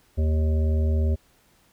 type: harmonic tone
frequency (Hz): 78.1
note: D#2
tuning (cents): +7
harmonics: 1 / 3 / 5 / 7 / 8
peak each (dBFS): -19 / -32 / -35 / -38 / -41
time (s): 0.17-1.16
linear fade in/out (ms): 20
effects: pink hiss -61 dBFS RMS until 1.72 s